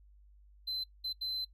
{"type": "tone bursts at uneven times", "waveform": "triangle", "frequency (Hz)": 4063, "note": "B7", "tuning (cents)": 48, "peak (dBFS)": -33, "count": 3, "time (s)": [[0.67, 0.84], [1.04, 1.13], [1.21, 1.45]], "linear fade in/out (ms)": 10, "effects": ["noise-tail reverb RT60 0.1 s tail -22 dB re dry", "added 50 Hz sine -57 dBFS peak until 1.53 s"]}